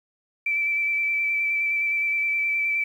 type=tone with vibrato; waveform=sine; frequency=2325 Hz; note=D7; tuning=18 cents flat; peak=-21 dBFS; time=0.46-2.84 s; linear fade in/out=5 ms; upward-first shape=square; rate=9.6 Hz; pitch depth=14 cents each way; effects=9-bit